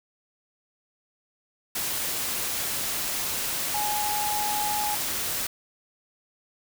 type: tone in noise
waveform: sine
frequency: 837 Hz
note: G#5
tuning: 13 cents sharp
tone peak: -27 dBFS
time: 3.74-4.95 s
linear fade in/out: 5 ms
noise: white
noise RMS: -29 dBFS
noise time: 1.75-5.47 s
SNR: -1 dB
effects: none